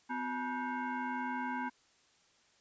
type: tone with frequency modulation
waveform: sine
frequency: 353.9 Hz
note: F4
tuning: 23 cents sharp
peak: -34 dBFS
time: 0.09-1.7 s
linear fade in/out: 20 ms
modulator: 607 Hz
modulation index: 2.2
effects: white hiss -68 dBFS RMS until 2.6 s + resampled to 16000 Hz